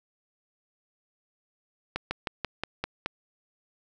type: slowing click train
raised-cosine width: 0.3 ms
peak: -13 dBFS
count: 7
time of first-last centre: 1.96-3.06 s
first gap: 150 ms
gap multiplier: 1.08
effects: none